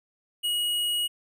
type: tone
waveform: square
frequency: 2899 Hz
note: F#7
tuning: 36 cents flat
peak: -25 dBFS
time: 0.43-1.08 s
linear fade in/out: 20 ms
effects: none